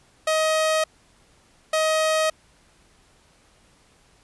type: tone pair in turn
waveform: sawtooth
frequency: 630 / 630 Hz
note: D#5 / D#5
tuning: +21 / +21 cents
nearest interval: unison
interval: 0 cents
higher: neither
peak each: -15 dBFS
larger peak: neither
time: 0.27-0.84 / 1.73-2.3 s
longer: neither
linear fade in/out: 5 ms
effects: pink hiss -58 dBFS RMS until 4.23 s + resampled to 24000 Hz